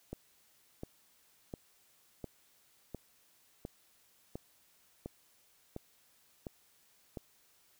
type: click train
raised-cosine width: 2 ms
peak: -27 dBFS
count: 11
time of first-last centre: 0.13-7.172 s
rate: 1.42 Hz
effects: white hiss -68 dBFS RMS until 7.79 s